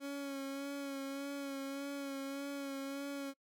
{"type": "tone with vibrato", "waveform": "30% pulse", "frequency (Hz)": 277.2, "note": "C#4", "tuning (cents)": 0, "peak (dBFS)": -37, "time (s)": [0, 3.34], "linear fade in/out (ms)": 50, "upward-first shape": "sine", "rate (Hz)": 1.7, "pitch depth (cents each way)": 28, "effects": ["noise-tail reverb RT60 0.1 s tail -26 dB re dry"]}